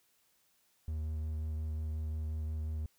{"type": "tone with vibrato", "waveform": "triangle", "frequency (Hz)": 77.78, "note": "D#2", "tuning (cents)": 0, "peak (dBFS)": -32, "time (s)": [0.88, 2.86], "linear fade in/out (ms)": 0, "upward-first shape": "sine", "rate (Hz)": 5.6, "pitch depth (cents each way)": 13, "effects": ["white hiss -72 dBFS RMS until 2.98 s"]}